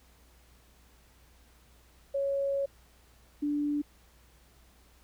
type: tone pair in turn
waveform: sine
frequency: 554.4 / 292.5 Hz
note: C#5 / D4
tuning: 0 / -7 cents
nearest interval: major seventh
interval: 1107 cents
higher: first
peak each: -27 dBFS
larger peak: neither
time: 2.14-2.66 / 3.42-3.82 s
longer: first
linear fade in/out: 10 ms
effects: added 60 Hz sine -60 dBFS peak until 5.03 s + pink hiss -63 dBFS RMS until 5.03 s